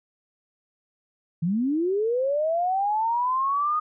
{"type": "linear sweep", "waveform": "sine", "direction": "up", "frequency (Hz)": [155.2, 1244.5], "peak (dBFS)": -21, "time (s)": [1.42, 3.8], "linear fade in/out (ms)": 10, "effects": []}